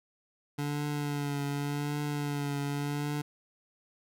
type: tone with vibrato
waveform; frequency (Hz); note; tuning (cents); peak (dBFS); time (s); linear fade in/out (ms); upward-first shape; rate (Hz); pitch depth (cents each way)
25% pulse; 144.6; D3; -27; -27; 0.58-3.22; 10; triangle; 0.87; 34
effects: none